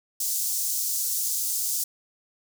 pink high-pass noise, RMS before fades -27 dBFS, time 0.2-1.84 s, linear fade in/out 5 ms, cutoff 5900 Hz, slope 24 dB/octave, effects none

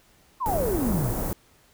sine exponential sweep, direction down, 1114 to 102.4 Hz, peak -24 dBFS, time 0.4-1.12 s, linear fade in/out 20 ms
pink band-stop noise, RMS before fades -28 dBFS, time 0.46-1.33 s, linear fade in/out 0 ms, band 800 to 13000 Hz, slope 12 dB/octave
effects pink hiss -59 dBFS RMS until 1.73 s

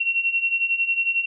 sine beating tone pair, 2722 / 2733 Hz, F7 / F7, -45 / -38 cents, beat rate 11 Hz, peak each -25 / -21 dBFS, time 0-1.26 s, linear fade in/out 10 ms, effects none

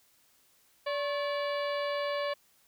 harmonic tone with a mistuned harmonic, 577 Hz, D5, 31 cents flat, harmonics 1 / 2 / 3 / 4 / 5 / 6 / 7 / 8, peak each -31 / -37 / -41 / -43 / -45 / -47 / -48 / -49 dBFS, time 0.86-2.34 s, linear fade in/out 10 ms, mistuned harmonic 2, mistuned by -95 cents, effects white hiss -66 dBFS RMS until 2.67 s

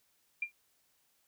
sine tone with exponential decay, 2389 Hz, D7, 29 cents sharp, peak -28 dBFS, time 0.42-0.52 s, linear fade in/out 5 ms, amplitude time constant 20 ms, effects white hiss -73 dBFS RMS until 1.27 s

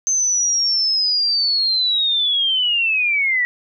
sine linear sweep, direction down, 6272 to 1921 Hz, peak -15 dBFS, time 0.07-3.45 s, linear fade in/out 0 ms, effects none

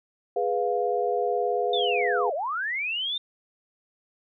sine chord, F diminished, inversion first, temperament equal with one note detuned, 415.3 / 493.9 / 702.1 Hz, Ab4 / Cb5 / F5, 0 / 0 / +9 cents, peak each -27 dBFS, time 0.36-2.3 s, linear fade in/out 5 ms
sine linear two-way sweep, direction down then up, 3666 to 531 to 3666 Hz, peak -26 dBFS, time 1.73-3.18 s, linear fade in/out 5 ms, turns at 2.34 s
effects none

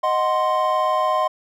triangle chord, C diminished, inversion first, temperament equal, 622.3 / 740 / 1046.5 Hz, Eb5 / Gb5 / C6, 0 / 0 / 0 cents, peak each -20 / -22 / -18 dBFS, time 0.03-1.28 s, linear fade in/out 10 ms, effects none

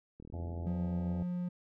click train, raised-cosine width 3 ms, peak -37 dBFS, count 20, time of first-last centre 0.2-0.677 s, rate 39.8 Hz
harmonic tone, 85.2 Hz, F2, 42 cents flat, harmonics 1 / 2 / 3 / 4 / 5 / 6 / 7 / 8 / 9 / 10, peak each -37 / -48 / -50 / -51 / -54 / -55 / -54 / -54 / -60 / -57 dBFS, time 0.33-1.23 s, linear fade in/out 5 ms
triangle tone, 177.9 Hz, F3, 32 cents sharp, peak -31 dBFS, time 0.66-1.49 s, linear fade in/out 10 ms
effects none

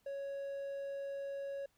triangle tone, 555 Hz, C#5, 2 cents sharp, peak -37 dBFS, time 0.06-1.66 s, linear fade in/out 5 ms, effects pink hiss -75 dBFS RMS until 1.77 s

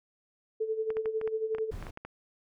sine tone with tremolo, 440 Hz, A4, in tune, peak -26 dBFS, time 0.6-1.71 s, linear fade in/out 10 ms, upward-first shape sine, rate 11 Hz, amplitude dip 70%
clicks, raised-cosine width 0.5 ms, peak -26 dBFS, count 11, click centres 0.904 / 0.969 / 1.058 / 1.214 / 1.276 / 1.549 / 1.584 / 1.826 / 1.868 / 1.974 / 2.05 s
brown noise, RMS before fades -40 dBFS, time 1.71-1.91 s, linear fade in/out 10 ms
effects none

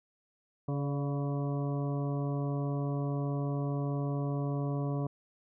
harmonic tone with a mistuned harmonic, 141.4 Hz, C#3, 35 cents sharp, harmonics 1 / 2 / 3 / 4 / 5 / 7 / 8, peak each -31 / -37 / -41 / -43 / -45 / -48 / -49 dBFS, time 0.68-5.07 s, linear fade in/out 5 ms, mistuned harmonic 4, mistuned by +40 cents, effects none

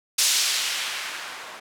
violet noise with low-pass filter sweep, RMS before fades -26 dBFS, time 0.18-1.6 s, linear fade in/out 10 ms, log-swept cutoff 5800 to 930 Hz, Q 0.87, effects none

